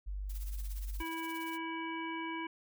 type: tone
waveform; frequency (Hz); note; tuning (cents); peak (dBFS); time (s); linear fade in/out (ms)
sine; 49; G1; 0; -36; 0.06-1.03; 20
type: noise with tremolo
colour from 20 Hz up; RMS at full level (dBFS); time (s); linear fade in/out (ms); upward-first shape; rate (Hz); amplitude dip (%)
blue; -49; 0.29-1.58; 10; sine; 17; 70
type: harmonic tone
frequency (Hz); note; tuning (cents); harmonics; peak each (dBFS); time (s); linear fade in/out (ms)
327.1; E4; -13; 1 / 3 / 5 / 7 / 9; -40 / -41 / -47 / -44 / -50; 1-2.47; 5
effects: none